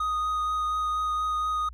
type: tone with vibrato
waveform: triangle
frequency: 1244 Hz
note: D#6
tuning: 1 cent flat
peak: -23 dBFS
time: 0-1.69 s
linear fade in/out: 5 ms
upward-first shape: triangle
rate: 4.2 Hz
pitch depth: 12 cents each way
effects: added 60 Hz sine -41 dBFS peak until 1.73 s